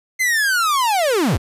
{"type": "linear sweep", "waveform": "45% pulse", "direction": "down", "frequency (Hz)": [2090, 49.61], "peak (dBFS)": -15, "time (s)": [0.19, 1.38], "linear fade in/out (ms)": 20, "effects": ["resampled to 32000 Hz", "9-bit"]}